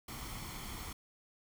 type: noise with comb filter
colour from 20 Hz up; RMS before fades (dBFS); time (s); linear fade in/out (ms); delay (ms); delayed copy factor
pink; -44; 0.08-0.93; 5; 0.92; +0.55
effects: none